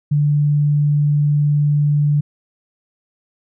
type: tone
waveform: sine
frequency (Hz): 146.83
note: D3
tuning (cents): 0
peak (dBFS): -12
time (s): 0.11-2.21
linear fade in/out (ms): 10
effects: none